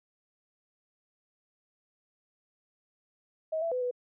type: tone with pitch steps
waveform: sine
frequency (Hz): 635 / 666 / 503 / 494.1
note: D#5 / E5 / B4 / B4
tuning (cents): +35 / +18 / +32 / +1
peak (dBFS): -28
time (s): 3.52-3.912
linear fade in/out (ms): 10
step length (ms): 98
effects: none